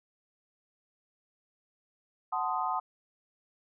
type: chord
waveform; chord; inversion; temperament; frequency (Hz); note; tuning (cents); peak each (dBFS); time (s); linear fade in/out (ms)
sine; F# diminished seventh; none; equal with one note detuned; 740 / 880 / 1036.9 / 1244.5; F#5 / A5 / C6 / Eb6; 0 / 0 / -16 / 0; -34; 2.32-2.8; 10
effects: none